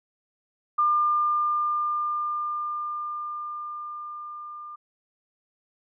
sine tone with level ramp, 1200 Hz, D6, 37 cents sharp, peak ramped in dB -18 to -37 dBFS, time 0.78-4.76 s, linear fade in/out 10 ms, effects none

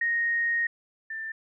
sine tone pair in turn, 1864.7 / 1781.1 Hz, A#6 / A6, 0 / +21 cents, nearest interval minor second, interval 79 cents, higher first, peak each -23 / -32 dBFS, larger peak first, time 0.01-0.67 / 1.1-1.32 s, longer first, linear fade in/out 5 ms, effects none

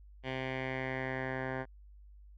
10% pulse tone with low-pass filter sweep, 130.81 Hz, C3, in tune, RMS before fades -37 dBFS, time 0.23-1.66 s, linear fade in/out 50 ms, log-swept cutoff 2700 to 1500 Hz, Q 3.4, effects added 50 Hz sine -52 dBFS peak until 2.37 s

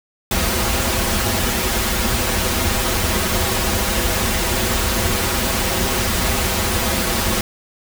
pink noise with comb filter, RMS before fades -19 dBFS, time 0.31-7.41 s, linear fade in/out 2 ms, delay 6.8 ms, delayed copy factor -0.85, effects none

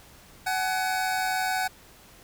25% pulse tone pair together, 751 / 843 Hz, F#5 / G#5, +26 / +26 cents, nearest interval major second, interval 200 cents, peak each -22 / -29 dBFS, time 0.46-1.68 s, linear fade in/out 10 ms, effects pink hiss -52 dBFS RMS until 2.23 s

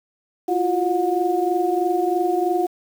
sine tone cluster, 340.1 / 363.2 / 723 Hz, F4 / F#4 / F#5, -46 / -32 / -40 cents, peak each -22 dBFS, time 0.48-2.67 s, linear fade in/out 10 ms, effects 7-bit

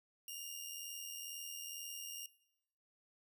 10% pulse tone with amplitude modulation, 2823 Hz, F7, 18 cents sharp, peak -34 dBFS, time 0.28-2.26 s, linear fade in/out 2 ms, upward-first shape sine, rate 82.1 Hz, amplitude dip 45%, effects noise-tail reverb RT60 0.8 s tail -19 dB re dry

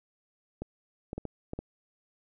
clicks, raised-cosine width 2 ms, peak -22 dBFS, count 6, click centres 0.62 / 1.131 / 1.18 / 1.253 / 1.534 / 1.59 s, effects none

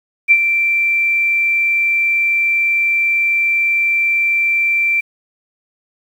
sine tone with ADSR envelope, 2349 Hz, D7, in tune, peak -4 dBFS, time 0.28-5.01 s, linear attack 32 ms, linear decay 58 ms, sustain -8 dB, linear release 12 ms, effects 7-bit

